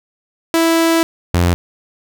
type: tone pair in turn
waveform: sawtooth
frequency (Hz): 329.6 / 87.3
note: E4 / F2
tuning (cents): 0 / 0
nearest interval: octave + major seventh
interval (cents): 2300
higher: first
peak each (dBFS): -7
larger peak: neither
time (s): 0.54-1.03 / 1.34-1.54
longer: first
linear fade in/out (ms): 0
effects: none